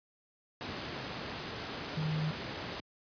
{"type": "tone in noise", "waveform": "sine", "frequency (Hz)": 155.56, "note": "D#3", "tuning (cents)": 0, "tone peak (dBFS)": -30, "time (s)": [1.97, 2.31], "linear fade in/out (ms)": 0, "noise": "pink", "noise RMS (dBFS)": -39, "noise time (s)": [0.61, 2.8], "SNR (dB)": 6, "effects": ["high-pass 100 Hz 12 dB/octave", "resampled to 11025 Hz"]}